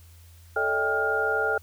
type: tone cluster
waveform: sine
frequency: 438.1 / 574 / 642 / 794 / 1411 Hz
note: A4 / D5 / E5 / G5 / F6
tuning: -7 / -40 / -46 / +22 / +17 cents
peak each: -28 / -33 / -33 / -30 / -25 dBFS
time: 0.56-1.58 s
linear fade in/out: 5 ms
effects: added 84 Hz sine -48 dBFS peak until 1.62 s + white hiss -58 dBFS RMS until 1.62 s